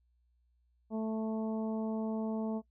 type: harmonic tone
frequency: 220 Hz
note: A3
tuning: in tune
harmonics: 1 / 2 / 3 / 4 / 5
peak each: -33 / -40 / -42 / -47 / -54 dBFS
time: 0.9-2.62 s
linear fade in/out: 50 ms
effects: noise-tail reverb RT60 0.1 s tail -23 dB re dry + added 60 Hz sine -69 dBFS peak until 2.7 s